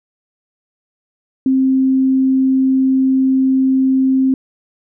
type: tone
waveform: sine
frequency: 263.8 Hz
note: C4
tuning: 14 cents sharp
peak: -10 dBFS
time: 1.46-4.34 s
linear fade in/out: 2 ms
effects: none